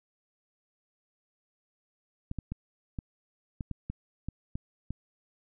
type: clicks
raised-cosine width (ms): 5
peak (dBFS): -22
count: 10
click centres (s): 2.314 / 2.387 / 2.52 / 2.988 / 3.608 / 3.713 / 3.9 / 4.286 / 4.555 / 4.906
effects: none